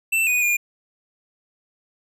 square tone with pitch steps, 2670 / 2478 / 2422 Hz, E7 / D#7 / D#7, +22 / -8 / -47 cents, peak -18 dBFS, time 0.12-0.57 s, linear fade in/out 10 ms, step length 150 ms, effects none

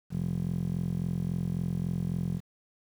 15% pulse tone with band-pass filter, 43.65 Hz, F1, in tune, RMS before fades -31 dBFS, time 0.1-2.41 s, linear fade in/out 50 ms, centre 170 Hz, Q 3, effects 9-bit

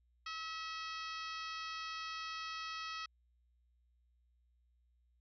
harmonic tone with a mistuned harmonic, 645 Hz, E5, 38 cents flat, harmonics 2 / 3 / 4 / 5 / 6 / 7 / 8 / 9, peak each -44 / -50 / -49 / -51 / -55 / -52 / -53 / -60 dBFS, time 0.26-3.06 s, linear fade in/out 5 ms, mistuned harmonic 7, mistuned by -28 cents, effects added 60 Hz sine -70 dBFS peak until 5.2 s

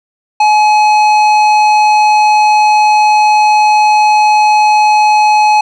sine tone with tanh clipping, 848 Hz, G#5, 36 cents sharp, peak -7 dBFS, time 0.4-5.61 s, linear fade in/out 5 ms, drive 13 dB, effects none

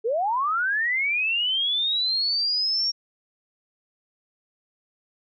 sine linear sweep, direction up, 417.6 to 5588 Hz, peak -21 dBFS, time 0.04-2.92 s, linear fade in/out 20 ms, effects none

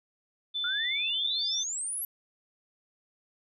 sine tone with pitch glide, 3520 to 3547 Hz, A7 to A7, 0 to +13 cents, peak -29 dBFS, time 0.54-1.64 s, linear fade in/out 20 ms, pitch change +13 cents, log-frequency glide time 1.1-1.36 s
sine exponential sweep, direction up, 1386 to 11840 Hz, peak -31 dBFS, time 0.64-2.05 s, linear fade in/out 2 ms
effects none

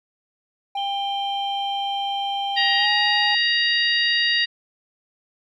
triangle tone with pitch glide, 797 to 826.5 Hz, G5 to G#5, +28 to -9 cents, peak -22 dBFS, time 0.75-3.35 s, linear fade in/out 5 ms, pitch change +63 cents, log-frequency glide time 2.77-2.85 s
sine tone, 3136 Hz, G7, in tune, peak -28 dBFS, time 0.77-2.86 s, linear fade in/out 5 ms
harmonic tone, 943 Hz, A#5, 20 cents sharp, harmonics 2 / 3 / 4 / 5, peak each -21 / -23 / -24 / -25 dBFS, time 2.56-4.46 s, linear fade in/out 20 ms
effects none

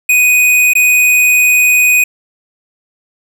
square tone with dropouts, 2490 Hz, D#7, 1 cent sharp, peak -7 dBFS, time 0.09-2.04 s, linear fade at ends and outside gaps 5 ms, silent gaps 0.735-0.752 s, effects none

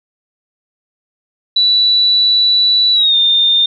sine tone with pitch glide, 3951 to 3623 Hz, B7 to A7, 0 to +50 cents, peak -8 dBFS, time 1.56-3.66 s, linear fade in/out 5 ms, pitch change -150 cents, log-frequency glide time 2.93-3.16 s, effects none

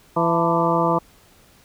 harmonic tone with a mistuned harmonic, 167.5 Hz, E3, 28 cents sharp, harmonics 1 / 2 / 3 / 4 / 5 / 6 / 7, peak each -24 / -24 / -24 / -24 / -24 / -24 / -24 dBFS, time 0.16-0.99 s, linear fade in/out 10 ms, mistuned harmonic 5, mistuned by +89 cents, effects pink hiss -53 dBFS RMS until 1.64 s

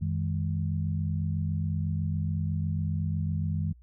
sine tone cluster, 91.5 / 157.7 / 205.5 Hz, F#2 / D#3 / G#3, -19 / +24 / -18 cents, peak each -29 / -30 / -36 dBFS, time 0.01-3.73 s, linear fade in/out 10 ms, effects added 60 Hz sine -51 dBFS peak until 3.82 s

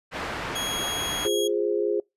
white low-pass noise, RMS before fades -32 dBFS, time 0.11-1.29 s, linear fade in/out 50 ms, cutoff 1800 Hz, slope 12 dB/octave
sawtooth tone, 3300 Hz, G#7, 12 cents flat, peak -25 dBFS, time 0.55-1.48 s, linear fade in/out 10 ms
sine chord, F minor, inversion none, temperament equal with one note detuned, 349.2 / 413.9 / 523.3 Hz, F4 / Ab4 / C5, 0 / -6 / 0 cents, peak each -27 / -24 / -30 dBFS, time 1.25-2 s, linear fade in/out 2 ms
effects noise-tail reverb RT60 0.2 s tail -26 dB re dry + resampled to 32000 Hz

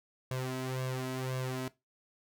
sawtooth tone with flanger, 129.3 Hz, C3, 20 cents flat, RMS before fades -36 dBFS, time 0.31-1.68 s, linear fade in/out 2 ms, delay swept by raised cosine 1.8 to 3.1 ms, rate 1.9 Hz, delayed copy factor +0.75, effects noise-tail reverb RT60 0.2 s tail -18 dB re dry

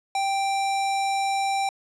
square tone, 785 Hz, G5, 2 cents sharp, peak -23 dBFS, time 0.15-1.69 s, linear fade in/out 2 ms, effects resampled to 22050 Hz + 9-bit

